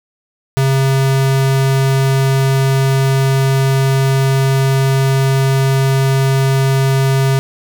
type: tone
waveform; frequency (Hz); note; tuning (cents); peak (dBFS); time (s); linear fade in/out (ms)
square; 134.7; C#3; -49; -11; 0.57-7.39; 0
effects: none